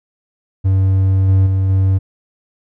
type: tone with level steps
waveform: triangle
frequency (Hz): 95.6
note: G2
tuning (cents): -43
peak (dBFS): -8 / -6 / -10 / -8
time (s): 0.64-1.99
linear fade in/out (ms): 20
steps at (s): 1.28 / 1.46 / 1.69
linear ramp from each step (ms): 10
effects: none